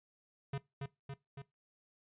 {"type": "tone with echo", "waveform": "square", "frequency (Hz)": 138.59, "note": "C#3", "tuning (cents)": 0, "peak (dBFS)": -36, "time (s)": [0.53, 0.58], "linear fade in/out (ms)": 5, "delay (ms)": 280, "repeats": 3, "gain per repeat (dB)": -3, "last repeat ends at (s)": 1.42, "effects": ["noise-tail reverb RT60 0.2 s tail -20 dB re dry", "resampled to 8000 Hz"]}